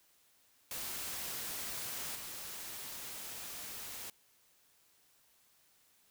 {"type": "noise with level steps", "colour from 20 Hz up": "white", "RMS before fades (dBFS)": [-41, -45], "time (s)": [0.71, 4.1], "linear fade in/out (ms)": 2, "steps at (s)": 2.15, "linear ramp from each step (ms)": 2, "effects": ["white hiss -69 dBFS RMS until 6.1 s"]}